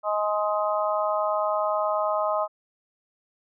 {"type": "harmonic tone", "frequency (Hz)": 209.3, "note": "G#3", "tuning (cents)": 14, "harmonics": [3, 4, 5, 6], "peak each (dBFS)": [-25, -30, -29, -29], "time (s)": [0.03, 2.48], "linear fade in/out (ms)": 50, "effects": []}